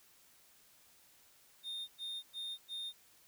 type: tone bursts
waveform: triangle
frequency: 3656 Hz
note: A#7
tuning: 34 cents flat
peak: -38 dBFS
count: 4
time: 1.63-2.93 s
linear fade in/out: 50 ms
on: 250 ms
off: 100 ms
effects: white hiss -65 dBFS RMS until 3.27 s